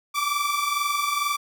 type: tone pair together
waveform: sawtooth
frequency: 1152.5 / 1174.7 Hz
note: D6 / D6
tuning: -33 / 0 cents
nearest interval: unison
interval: 33 cents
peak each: -22 dBFS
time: 0.14-1.37 s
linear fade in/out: 20 ms
effects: none